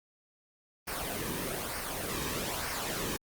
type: noise with flanger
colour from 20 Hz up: pink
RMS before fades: -35 dBFS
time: 0.87-3.17 s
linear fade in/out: 10 ms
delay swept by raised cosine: 0.27 to 1.47 ms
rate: 1.1 Hz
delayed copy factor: -0.55
effects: Opus 32 kbps